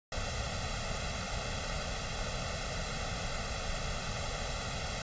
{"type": "noise with comb filter", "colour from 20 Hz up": "pink", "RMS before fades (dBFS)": -36, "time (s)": [0.12, 5.02], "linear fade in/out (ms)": 2, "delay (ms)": 1.5, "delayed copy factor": 0.95, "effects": ["resampled to 16000 Hz"]}